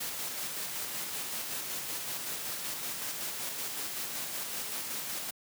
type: noise with tremolo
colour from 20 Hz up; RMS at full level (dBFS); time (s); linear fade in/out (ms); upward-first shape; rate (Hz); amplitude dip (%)
white; -36; 0-5.31; 10; square; 5.3; 25
effects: high-pass 100 Hz 12 dB/octave